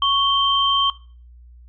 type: tone pair together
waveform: sine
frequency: 1108.7 / 3136 Hz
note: C#6 / G7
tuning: 0 / 0 cents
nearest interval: octave + tritone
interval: 1800 cents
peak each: -18 dBFS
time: 0.02-0.9 s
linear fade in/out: 2 ms
effects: noise-tail reverb RT60 0.4 s tail -19 dB re dry + added 60 Hz sine -42 dBFS peak until 1.68 s

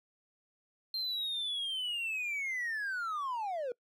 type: linear sweep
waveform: triangle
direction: down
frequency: 4186 to 466.2 Hz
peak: -31 dBFS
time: 0.94-3.72 s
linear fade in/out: 2 ms
effects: noise-tail reverb RT60 0.1 s tail -25 dB re dry + tanh soft clip ceiling -27 dBFS

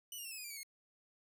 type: tone with pitch steps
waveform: 10% pulse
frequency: 2960 / 2831 / 2708 / 2590 / 2478 / 2370 / 2267 / 2168 Hz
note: F#7 / F7 / E7 / E7 / D#7 / D7 / C#7 / C#7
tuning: 0 / +23 / +46 / -31 / -8 / +15 / +38 / -39 cents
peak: -36 dBFS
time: 0.12-0.632 s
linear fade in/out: 2 ms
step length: 64 ms
effects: 13-bit

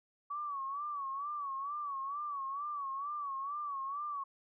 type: tone with vibrato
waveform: sine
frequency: 1133 Hz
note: C#6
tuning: 37 cents sharp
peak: -36 dBFS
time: 0.3-4.24 s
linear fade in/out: 10 ms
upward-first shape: sine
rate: 2.2 Hz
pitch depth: 94 cents each way
effects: none

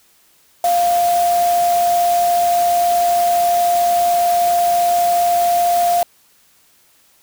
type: tone in noise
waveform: sine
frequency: 698.5 Hz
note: F5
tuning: in tune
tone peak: -12 dBFS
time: 0.64-6.03 s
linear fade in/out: 2 ms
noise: white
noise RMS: -27 dBFS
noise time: 0.64-6.03 s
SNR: +12 dB
effects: white hiss -54 dBFS RMS until 7.22 s

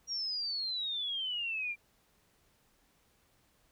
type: exponential sweep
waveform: sine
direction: down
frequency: 5700 to 2349 Hz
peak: -33 dBFS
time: 0.07-1.76 s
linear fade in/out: 50 ms
effects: pink hiss -70 dBFS RMS until 3.71 s

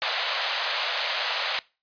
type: band-pass noise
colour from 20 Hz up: white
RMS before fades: -28 dBFS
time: 0.02-1.59 s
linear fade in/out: 0 ms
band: 520 to 4500 Hz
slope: 48 dB/octave
effects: noise-tail reverb RT60 0.3 s tail -22 dB re dry + resampled to 11025 Hz

